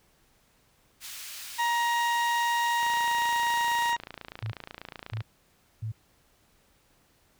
pink high-pass noise, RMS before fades -41 dBFS, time 1-3.95 s, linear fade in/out 50 ms, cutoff 2500 Hz, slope 12 dB/octave
harmonic tone, 943 Hz, A#5, 20 cents sharp, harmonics 1 / 2 / 3 / 4 / 6 / 7 / 8, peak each -25 / -30 / -38 / -39 / -47 / -48 / -50 dBFS, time 1.58-3.97 s, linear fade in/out 20 ms
click train, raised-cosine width 0.3 ms, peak -23 dBFS, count 68, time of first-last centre 2.83-5.206 s, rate 28.2 Hz
sine tone bursts, 109.9 Hz, A2, 2 cents flat, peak -30 dBFS, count 3, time 4.42-5.92 s, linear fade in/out 10 ms, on 100 ms, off 600 ms
effects pink hiss -65 dBFS RMS until 7.39 s

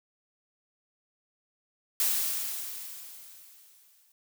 blue noise with exponential decay, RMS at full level -25 dBFS, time 2-4.12 s, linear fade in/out 1 ms, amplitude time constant 460 ms, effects none

